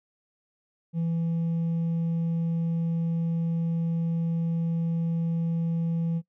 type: tone with hard clipping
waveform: triangle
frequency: 166.3 Hz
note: E3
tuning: 16 cents sharp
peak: -23 dBFS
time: 0.93-6.22 s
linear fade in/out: 50 ms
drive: 1 dB
effects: noise-tail reverb RT60 0.1 s tail -21 dB re dry